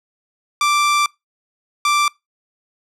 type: tone bursts at uneven times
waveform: sawtooth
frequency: 1174.7 Hz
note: D6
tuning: in tune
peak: -10 dBFS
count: 2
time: 0.61-1.06 / 1.85-2.08 s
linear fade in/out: 2 ms
effects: noise-tail reverb RT60 0.2 s tail -24 dB re dry + low-pass 9000 Hz 12 dB/octave